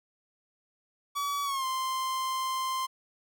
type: tone with pitch glide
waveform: 45% pulse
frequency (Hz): 1140 to 1045.4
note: C#6 to C6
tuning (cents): +48 to -2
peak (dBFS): -29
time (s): 1.15-2.87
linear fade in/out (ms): 20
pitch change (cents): -150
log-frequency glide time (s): 1.44-1.65
effects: none